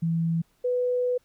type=tone pair in turn; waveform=sine; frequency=165.4 / 495.6 Hz; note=E3 / B4; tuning=+6 / +6 cents; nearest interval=octave + perfect fifth; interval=1900 cents; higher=second; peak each=-22 dBFS; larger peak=neither; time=0.02-0.42 / 0.64-1.18 s; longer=second; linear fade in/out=10 ms; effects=pink hiss -67 dBFS RMS until 1.24 s